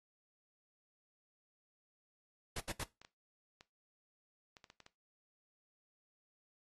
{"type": "noise bursts", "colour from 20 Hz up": "pink", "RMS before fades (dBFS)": -40, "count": 3, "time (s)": [2.56, 2.836], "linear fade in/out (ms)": 5, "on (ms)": 42, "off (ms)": 75}
{"type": "clicks", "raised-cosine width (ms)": 0.2, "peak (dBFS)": -37, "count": 8, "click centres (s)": [3.016, 3.049, 3.609, 4.568, 4.642, 4.701, 4.803, 4.864]}
{"effects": ["noise-tail reverb RT60 0.2 s tail -17 dB re dry", "AAC 32 kbps"]}